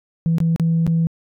sine tone with dropouts, 164.81 Hz, E3, in tune, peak -13 dBFS, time 0.26-1.07 s, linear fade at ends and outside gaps 0 ms, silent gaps 0.383-0.403 / 0.561-0.598 / 0.866-0.876 s, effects tanh soft clip ceiling -11 dBFS

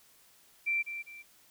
sine tone with echo, 2349 Hz, D7, in tune, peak -27 dBFS, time 0.66-0.83 s, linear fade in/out 20 ms, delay 200 ms, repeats 2, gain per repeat -9 dB, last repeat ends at 1.23 s, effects white hiss -62 dBFS RMS until 1.5 s

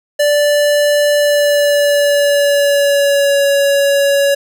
square tone with pitch glide, 585 to 561.8 Hz, D5 to C#5, -7 to +23 cents, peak -10 dBFS, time 0.19-4.35 s, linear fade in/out 10 ms, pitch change -70 cents, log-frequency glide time 1.17-3.42 s, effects none

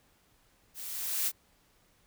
blue noise with level ramp, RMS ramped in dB -43 to -28 dBFS, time 0.74-1.32 s, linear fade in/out 50 ms, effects pink hiss -67 dBFS RMS until 2.06 s

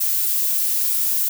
violet noise, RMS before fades -20 dBFS, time 0-1.29 s, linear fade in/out 10 ms, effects none

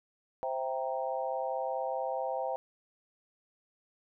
sine chord, C dominant seventh, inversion none, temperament equal, 523.3 / 659.3 / 784 / 932.3 Hz, C5 / E5 / G5 / Bb5, 0 / 0 / 0 / 0 cents, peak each -35 / -37 / -36 / -40 dBFS, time 0.43-2.56 s, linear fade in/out 0 ms, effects none

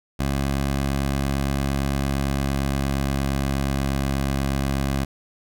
15% pulse tone with pitch glide, 68.8 to 68.25 Hz, C#2 to C#2, -12 to -26 cents, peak -15 dBFS, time 0.19-5.05 s, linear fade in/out 10 ms, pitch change -14 cents, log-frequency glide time 1.96-4.08 s, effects none

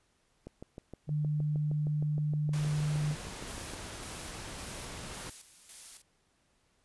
click train, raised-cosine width 2 ms, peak -30 dBFS, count 22, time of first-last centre 0.47-3.736 s, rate 6.43 Hz
sine tone, 150 Hz, D3, 37 cents sharp, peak -28 dBFS, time 1.07-3.16 s, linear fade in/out 50 ms
pink noise, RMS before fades -43 dBFS, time 2.53-5.3 s, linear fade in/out 5 ms
blue noise with tremolo, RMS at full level -46 dBFS, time 3.47-6.02 s, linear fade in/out 5 ms, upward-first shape square, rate 1.8 Hz, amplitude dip 60%
effects pink hiss -72 dBFS RMS until 6.84 s + resampled to 24000 Hz

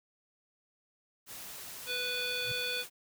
white noise, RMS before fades -45 dBFS, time 1.26-2.9 s, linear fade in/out 50 ms
harmonic tone, 494.1 Hz, B4, 1 cent sharp, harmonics 1 / 3 / 5 / 7 / 9, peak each -41 / -40 / -37 / -37 / -41 dBFS, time 1.86-2.85 s, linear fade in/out 50 ms
sine tone with exponential growth, 120 Hz, B2, 49 cents flat, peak -36 dBFS, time 2.4-2.52 s, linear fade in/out 5 ms, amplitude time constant 25 ms
effects none

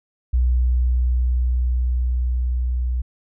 sine tone with level ramp, 61.74 Hz, B1, in tune, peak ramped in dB -14 to -19 dBFS, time 0.33-3.02 s, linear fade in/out 10 ms, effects none

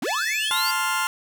square linear sweep, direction up, 190.7 to 4767 Hz, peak -25 dBFS, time 0.02-0.71 s, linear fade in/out 5 ms
harmonic tone, 866 Hz, A5, 28 cents flat, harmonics 2 / 3 / 4 / 5 / 6 / 7 / 8 / 9, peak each -29 / -33 / -35 / -37 / -39 / -40 / -41 / -42 dBFS, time 0.04-0.53 s, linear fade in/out 50 ms
sawtooth chord, F major, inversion first, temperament just, 873.1 / 1047.7 / 1396.9 Hz, A5 / C6 / F6, -14 / +2 / 0 cents, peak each -25 / -22 / -21 dBFS, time 0.51-1.07 s, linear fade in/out 0 ms
effects none

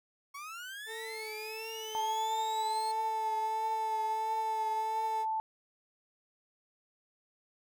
30% pulse linear sweep, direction up, 1100 to 4300 Hz, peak -39 dBFS, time 0.34-2.92 s, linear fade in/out 10 ms
30% pulse tone with vibrato, 438.5 Hz, A4, 6 cents flat, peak -39 dBFS, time 0.86-5.26 s, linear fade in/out 50 ms, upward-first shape triangle, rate 1.5 Hz, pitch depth 39 cents each way
sine tone, 880 Hz, A5, in tune, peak -30 dBFS, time 1.95-5.4 s, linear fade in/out 0 ms
effects none

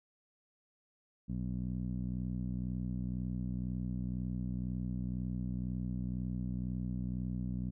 15% pulse tone with low-pass filter, 62 Hz, B1, 7 cents sharp, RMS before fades -37 dBFS, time 1.28-7.71 s, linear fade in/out 20 ms, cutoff 210 Hz, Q 2, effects none

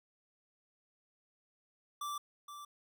square tone with echo, 1169 Hz, D6, 8 cents flat, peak -38 dBFS, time 2.01-2.18 s, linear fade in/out 5 ms, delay 470 ms, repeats 1, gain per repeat -9 dB, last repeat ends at 2.65 s, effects none

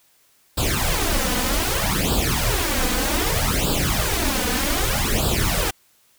pink noise with flanger, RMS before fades -21 dBFS, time 0.57-5.71 s, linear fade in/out 10 ms, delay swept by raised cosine 0.24 to 4.04 ms, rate 0.64 Hz, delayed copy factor +0.85, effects white hiss -59 dBFS RMS until 6.18 s

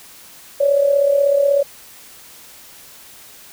sine tone with amplitude modulation, 564 Hz, C#5, 30 cents sharp, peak -9 dBFS, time 0.6-1.63 s, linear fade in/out 10 ms, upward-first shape sine, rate 36.3 Hz, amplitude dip 60%, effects white hiss -42 dBFS RMS until 3.52 s

